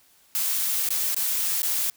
blue noise with dropouts, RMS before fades -25 dBFS, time 0.35-1.9 s, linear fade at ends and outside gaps 0 ms, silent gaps 0.889-0.905 / 1.145-1.165 / 1.619-1.631 s, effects white hiss -59 dBFS RMS until 1.96 s

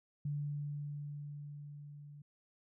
sine tone with level ramp, 145.7 Hz, D3, 13 cents flat, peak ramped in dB -34 to -50 dBFS, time 0.25-2.22 s, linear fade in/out 5 ms, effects none

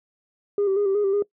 sine tone with pitch steps, 407 / 386.4 / 410 / 388.6 / 414.4 / 390.6 / 408.8 Hz, G#4 / G4 / G#4 / G4 / G#4 / G4 / G#4, -35 / -25 / -22 / -15 / -4 / -6 / -27 cents, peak -17 dBFS, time 0.58-1.224 s, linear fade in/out 2 ms, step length 92 ms, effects noise-tail reverb RT60 0.1 s tail -22 dB re dry + tanh soft clip ceiling -16 dBFS

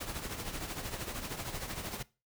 pink noise with tremolo, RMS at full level -37 dBFS, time 0-2.03 s, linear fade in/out 10 ms, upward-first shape triangle, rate 13 Hz, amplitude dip 65%, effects noise-tail reverb RT60 0.3 s tail -21 dB re dry

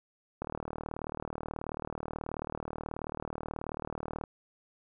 click train, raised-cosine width 1 ms, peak -22 dBFS, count 148, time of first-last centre 0.42-4.238 s, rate 38.5 Hz, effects none

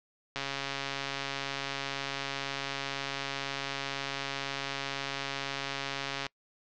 click train, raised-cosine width 0.2 ms, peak -16 dBFS, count 816, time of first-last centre 0.36-6.266 s, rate 138 Hz, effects noise-tail reverb RT60 0.1 s tail -26 dB re dry + low-pass 5000 Hz 12 dB/octave

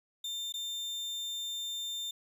35% pulse tone with dropouts, 3600 Hz, A7, 39 cents sharp, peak -33 dBFS, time 0.24-2.11 s, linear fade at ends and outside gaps 5 ms, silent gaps 0.524-0.539 s, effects resampled to 32000 Hz

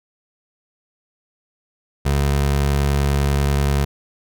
25% pulse tone, 70.4 Hz, C#2, 27 cents sharp, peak -12 dBFS, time 2.05-3.85 s, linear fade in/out 10 ms, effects none

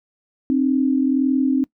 sine tone pair together, 263.3 / 305 Hz, C4 / D#4, +11 / -34 cents, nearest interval minor third, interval 255 cents, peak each -16 / -21 dBFS, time 0.5-1.64 s, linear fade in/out 0 ms, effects noise-tail reverb RT60 0.1 s tail -22 dB re dry

